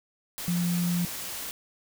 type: tone in noise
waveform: sine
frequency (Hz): 174.61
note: F3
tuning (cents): 0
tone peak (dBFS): -24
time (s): 0.48-1.05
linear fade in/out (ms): 0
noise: white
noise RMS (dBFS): -36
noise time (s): 0.38-1.51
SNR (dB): +9
effects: none